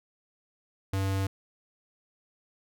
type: tone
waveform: square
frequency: 96.8 Hz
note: G2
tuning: 21 cents flat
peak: -27 dBFS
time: 0.93-1.27 s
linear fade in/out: 5 ms
effects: none